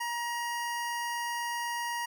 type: tone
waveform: 25% pulse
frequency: 948 Hz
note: A#5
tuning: 29 cents sharp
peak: -28 dBFS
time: 0-2.06 s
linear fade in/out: 10 ms
effects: none